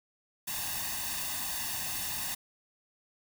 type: noise with comb filter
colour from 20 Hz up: white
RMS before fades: -35 dBFS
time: 0.47-2.35 s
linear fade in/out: 10 ms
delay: 1.1 ms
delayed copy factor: +0.8
effects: none